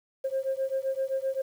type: beating tone pair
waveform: sine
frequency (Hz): 530 / 537.7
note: C5 / C5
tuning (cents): +22 / +47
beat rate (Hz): 7.7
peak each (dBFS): -29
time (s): 0.24-1.42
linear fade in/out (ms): 10
effects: tanh soft clip ceiling -21 dBFS + 9-bit